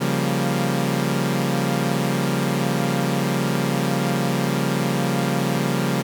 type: chord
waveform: sawtooth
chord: G half-diminished seventh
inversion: second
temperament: equal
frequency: 138.59 / 174.61 / 196 / 233.1 Hz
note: Db3 / F3 / G3 / Bb3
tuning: 0 / 0 / 0 / 0 cents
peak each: -20 / -21 / -22 / -22 dBFS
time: 0-6.03 s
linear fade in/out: 20 ms
effects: none